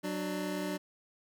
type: tone pair together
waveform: 25% pulse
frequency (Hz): 186.24 / 297.6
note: F#3 / D4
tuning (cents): +12 / +23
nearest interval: minor sixth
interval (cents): 811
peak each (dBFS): -33 / -32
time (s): 0.03-0.78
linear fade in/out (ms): 20
effects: none